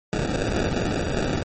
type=noise with sample-and-hold; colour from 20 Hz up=white; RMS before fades=-24 dBFS; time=0.13-1.43 s; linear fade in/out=0 ms; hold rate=1050 Hz; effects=MP3 32 kbps